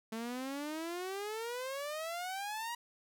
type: exponential sweep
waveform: sawtooth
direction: up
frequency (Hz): 220 to 963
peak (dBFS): -34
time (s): 0.12-2.75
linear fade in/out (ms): 5
effects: none